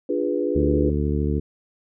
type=chord; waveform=sine; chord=D diminished seventh; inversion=none; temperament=equal with one note detuned; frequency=293.7 / 349.2 / 412 / 493.9 Hz; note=D4 / F4 / Ab4 / Cb5; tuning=0 / 0 / -14 / 0 cents; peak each=-26 dBFS; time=0.09-0.9 s; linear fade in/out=5 ms
type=harmonic tone; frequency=73.42 Hz; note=D2; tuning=in tune; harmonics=1 / 2 / 3 / 4 / 5 / 6; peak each=-23 / -26 / -28 / -29 / -30 / -31 dBFS; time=0.55-1.4 s; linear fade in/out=10 ms
effects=none